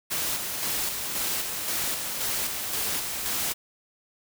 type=noise with tremolo; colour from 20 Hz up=white; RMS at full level=-28 dBFS; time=0.1-3.54 s; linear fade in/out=20 ms; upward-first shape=square; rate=1.9 Hz; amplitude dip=35%; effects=none